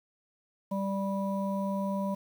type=harmonic tone; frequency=196 Hz; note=G3; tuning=in tune; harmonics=1 / 3 / 5; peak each=-30 / -35 / -37 dBFS; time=0.71-2.15 s; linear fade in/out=10 ms; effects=9-bit